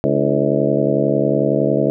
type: harmonic tone with a mistuned harmonic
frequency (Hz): 71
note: C#2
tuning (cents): +42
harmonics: 2 / 3 / 4 / 5 / 6 / 7 / 8 / 9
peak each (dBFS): -22 / -22 / -22 / -22 / -22 / -22 / -22 / -22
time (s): 0.04-1.9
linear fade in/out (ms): 0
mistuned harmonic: 5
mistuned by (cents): -96
effects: none